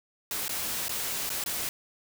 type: noise with dropouts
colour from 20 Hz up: white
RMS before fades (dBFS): -32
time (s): 0.31-1.69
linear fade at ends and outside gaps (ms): 1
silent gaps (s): 0.481-0.493 / 0.883-0.893 / 1.293-1.301 / 1.439-1.461
effects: none